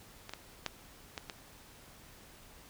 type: clicks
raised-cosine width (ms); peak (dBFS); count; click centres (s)
0.2; -26 / -22 / -16 / -21 / -22; 5; 0.294 / 0.336 / 0.663 / 1.178 / 1.298
effects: pink hiss -56 dBFS RMS until 2.69 s